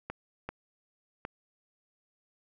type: clicks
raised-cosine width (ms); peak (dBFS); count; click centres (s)
0.5; -21; 3; 0.1 / 0.49 / 1.251
effects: none